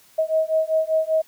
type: beating tone pair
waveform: sine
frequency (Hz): 633 / 638.1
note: D#5 / D#5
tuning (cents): +30 / +44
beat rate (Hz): 5.1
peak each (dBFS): -21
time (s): 0.18-1.22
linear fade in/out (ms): 10
effects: white hiss -54 dBFS RMS until 1.27 s